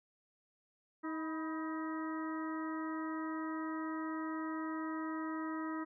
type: harmonic tone with a mistuned harmonic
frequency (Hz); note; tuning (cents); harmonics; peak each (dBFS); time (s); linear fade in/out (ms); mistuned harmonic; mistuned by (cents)
316.2; D#4; +28; 1 / 2 / 3 / 4 / 5 / 6; -38 / -51 / -47 / -45 / -54 / -50; 1.03-5.85; 20; 3; +59
effects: none